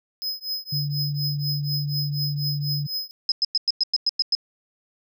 square tone with tremolo, 5070 Hz, D#8, 32 cents sharp, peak -24 dBFS, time 0.22-3.11 s, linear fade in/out 0 ms, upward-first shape triangle, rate 4.1 Hz, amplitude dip 100%
sine tone, 144.7 Hz, D3, 25 cents flat, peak -24 dBFS, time 0.72-2.87 s, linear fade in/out 10 ms
sine tone bursts, 5090 Hz, D#8, 39 cents sharp, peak -17 dBFS, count 9, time 3.29-4.351 s, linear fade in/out 2 ms, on 29 ms, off 100 ms
effects none

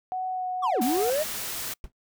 sine tone with vibrato, 740 Hz, F#5, in tune, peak -27 dBFS, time 0.12-1.1 s, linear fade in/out 0 ms, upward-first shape sine, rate 1.9 Hz, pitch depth 12 cents each way
triangle linear two-way sweep, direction down then up, 1200 to 217.3 to 641 Hz, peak -21 dBFS, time 0.62-1.24 s, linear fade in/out 20 ms, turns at 0.82 s
white noise, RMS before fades -33 dBFS, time 0.81-1.74 s, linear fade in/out 10 ms
brown noise with exponential decay, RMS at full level -34 dBFS, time 1.84-1.92 s, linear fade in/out 1 ms, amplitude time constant 16 ms
effects noise-tail reverb RT60 0.1 s tail -26 dB re dry

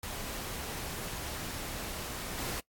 pink noise with level steps, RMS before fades -39 / -36 dBFS, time 0.03-2.6 s, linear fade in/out 2 ms, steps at 2.37 s, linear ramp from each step 20 ms, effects noise-tail reverb RT60 0.1 s tail -21 dB re dry + AAC 64 kbps

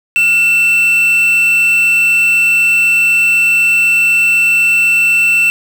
triangle tone with quantisation, 2678 Hz, E7, 27 cents sharp, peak -6 dBFS, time 0.16-5.5 s, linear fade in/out 0 ms, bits 4, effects none

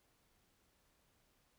silence, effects pink hiss -75 dBFS RMS until 1.58 s

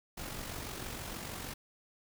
pink noise with amplitude modulation, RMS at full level -40 dBFS, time 0.17-1.54 s, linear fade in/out 10 ms, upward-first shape sine, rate 46.4 Hz, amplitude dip 45%, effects none

